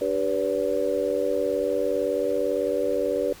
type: harmonic tone with a mistuned harmonic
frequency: 98.1 Hz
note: G2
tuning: 2 cents sharp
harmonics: 3 / 4 / 5 / 6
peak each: -31 / -28 / -25 / -26 dBFS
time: 0.01-3.33 s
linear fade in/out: 5 ms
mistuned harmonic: 6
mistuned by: -55 cents
effects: pink hiss -46 dBFS RMS until 3.4 s + MP3 96 kbps